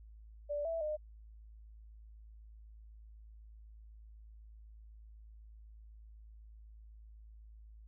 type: tone with pitch steps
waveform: sine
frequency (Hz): 584 / 659 / 609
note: D5 / E5 / D#5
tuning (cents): -10 / -1 / -37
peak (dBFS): -34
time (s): 0.49-0.97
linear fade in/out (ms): 20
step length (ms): 160
effects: added 54 Hz sine -52 dBFS peak until 7.87 s